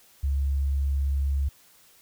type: tone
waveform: sine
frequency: 69.3 Hz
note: C#2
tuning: in tune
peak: -22 dBFS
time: 0.23-1.49 s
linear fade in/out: 10 ms
effects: white hiss -57 dBFS RMS until 2.01 s